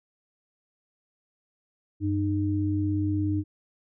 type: tone pair together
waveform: sine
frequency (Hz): 96.2 / 305.4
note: G2 / D#4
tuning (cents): -32 / -32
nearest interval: octave + minor sixth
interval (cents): 2000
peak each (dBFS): -26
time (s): 2-3.44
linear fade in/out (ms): 50
effects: none